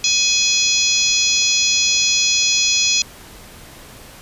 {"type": "harmonic tone with a mistuned harmonic", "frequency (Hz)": 840, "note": "G#5", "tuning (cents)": 19, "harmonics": [3, 4, 5, 6, 7, 8], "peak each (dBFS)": [-21, -21, -21, -21, -21, -21], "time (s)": [0.04, 3.02], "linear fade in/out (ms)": 2, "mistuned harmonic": 5, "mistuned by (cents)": -19, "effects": ["pink hiss -40 dBFS RMS until 4.21 s", "resampled to 32000 Hz"]}